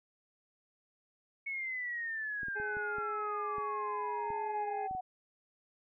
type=exponential sweep; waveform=sine; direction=down; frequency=2217 to 736 Hz; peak=-35 dBFS; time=1.46-5.01 s; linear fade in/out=10 ms
type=clicks; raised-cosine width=3 ms; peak=-36 dBFS; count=9; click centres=2.432 / 2.484 / 2.6 / 2.769 / 2.984 / 3.583 / 4.304 / 4.911 / 4.95 s
type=harmonic tone; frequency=418.8 Hz; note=G#4; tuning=15 cents sharp; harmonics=1 / 2 / 4 / 5 / 6; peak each=-40 / -43 / -53 / -54 / -57 dBFS; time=2.55-4.88 s; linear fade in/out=20 ms
effects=none